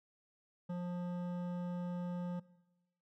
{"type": "tone with hard clipping", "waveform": "triangle", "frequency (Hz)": 176.9, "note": "F3", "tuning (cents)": 23, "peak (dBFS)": -39, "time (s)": [0.69, 2.4], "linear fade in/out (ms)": 10, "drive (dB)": 16, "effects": ["noise-tail reverb RT60 1.0 s tail -20 dB re dry"]}